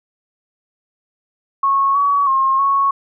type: tone with pitch steps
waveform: sine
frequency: 1098 / 1131 / 1071 / 1105 Hz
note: C#6 / C#6 / C6 / C#6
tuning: -17 / +34 / +40 / -6 cents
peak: -12 dBFS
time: 1.63-2.91 s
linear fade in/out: 5 ms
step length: 320 ms
effects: none